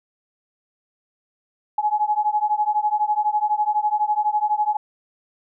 sine beating tone pair, 838 / 850 Hz, G#5 / G#5, +15 / +40 cents, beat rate 12 Hz, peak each -21 dBFS, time 1.78-4.77 s, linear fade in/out 5 ms, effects none

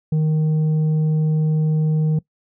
triangle tone with tanh clipping, 155.56 Hz, D#3, in tune, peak -16 dBFS, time 0.12-2.19 s, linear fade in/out 5 ms, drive 9 dB, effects noise-tail reverb RT60 0.1 s tail -21 dB re dry

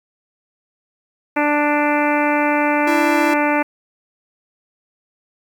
harmonic tone, 294.7 Hz, D4, 6 cents sharp, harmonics 1 / 2 / 3 / 4 / 5 / 6 / 7 / 8 / 9, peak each -19 / -21 / -20 / -27 / -25 / -28 / -26 / -26 / -32 dBFS, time 1.36-3.63 s, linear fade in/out 10 ms
45% pulse tone, 329.6 Hz, E4, in tune, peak -19 dBFS, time 2.87-3.34 s, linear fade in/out 5 ms
effects 8-bit

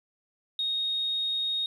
triangle tone, 3729 Hz, A#7, in tune, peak -23 dBFS, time 0.59-1.66 s, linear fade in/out 2 ms, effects tanh soft clip ceiling -24 dBFS + resampled to 32000 Hz

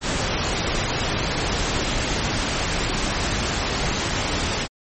pink noise, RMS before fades -23 dBFS, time 0.01-4.68 s, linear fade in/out 50 ms, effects MP3 32 kbps

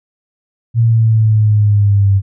sine exponential sweep, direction down, 116.54 to 97.3 Hz, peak -7 dBFS, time 0.74-2.22 s, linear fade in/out 50 ms, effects none

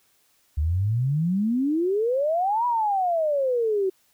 sine exponential two-way sweep, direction up then down, 71.6 to 987.8 to 370.6 Hz, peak -20 dBFS, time 0.57-3.9 s, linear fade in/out 10 ms, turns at 2.66 s, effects white hiss -64 dBFS RMS until 4.13 s

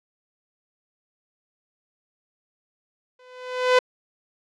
sawtooth tone with exponential growth, 504 Hz, B4, 35 cents sharp, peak -8 dBFS, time 3.19-3.79 s, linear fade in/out 5 ms, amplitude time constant 130 ms, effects low-pass 4000 Hz 12 dB/octave

